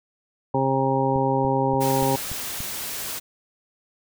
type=harmonic tone; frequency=134.2 Hz; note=C3; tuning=44 cents sharp; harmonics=1 / 2 / 3 / 4 / 6 / 7; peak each=-26 / -26 / -26 / -26 / -26 / -26 dBFS; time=0.54-2.16 s; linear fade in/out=5 ms
type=click train; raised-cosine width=5 ms; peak=-22 dBFS; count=6; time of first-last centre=1.16-2.605 s; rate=3.46 Hz
type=noise; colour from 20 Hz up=white; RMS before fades=-31 dBFS; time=1.8-3.2 s; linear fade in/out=20 ms
effects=none